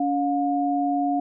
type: tone pair together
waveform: sine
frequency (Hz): 283.5 / 713.7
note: C#4 / F5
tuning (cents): +39 / +37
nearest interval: octave + major third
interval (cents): 1598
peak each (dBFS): -23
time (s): 0-1.2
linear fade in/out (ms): 5
effects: none